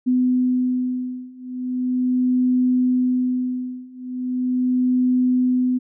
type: beating tone pair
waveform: sine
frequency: 251.8 / 252.19 Hz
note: B3 / B3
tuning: +34 / +36 cents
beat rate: 0.39 Hz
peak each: -21 / -20 dBFS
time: 0.06-5.79 s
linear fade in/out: 20 ms
effects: none